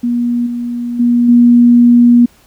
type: tone with level steps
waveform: sine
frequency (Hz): 240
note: B3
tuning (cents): -49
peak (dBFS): -11 / -16 / -7 / -3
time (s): 0.03-2.26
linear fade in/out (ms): 10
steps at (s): 0.46 / 0.99 / 1.28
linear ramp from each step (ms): 10
effects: pink hiss -48 dBFS RMS until 2.46 s